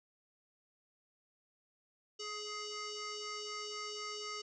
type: tone with frequency modulation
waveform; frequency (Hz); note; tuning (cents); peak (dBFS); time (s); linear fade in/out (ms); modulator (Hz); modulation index
sine; 2093; C7; 0; -40; 2.19-4.42; 10; 838; 4.8
effects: none